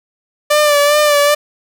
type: tone with vibrato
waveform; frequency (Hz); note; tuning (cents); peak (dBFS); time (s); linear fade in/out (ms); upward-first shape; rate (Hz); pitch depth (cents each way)
sawtooth; 588; D5; +2; -5; 0.5-1.35; 10; sine; 2.5; 39
effects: none